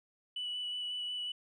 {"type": "tone with vibrato", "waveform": "sine", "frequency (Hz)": 2960, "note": "F#7", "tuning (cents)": 0, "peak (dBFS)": -34, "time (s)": [0.36, 1.32], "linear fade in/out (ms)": 5, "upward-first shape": "square", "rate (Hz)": 5.5, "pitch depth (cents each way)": 10, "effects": ["tanh soft clip ceiling -32 dBFS"]}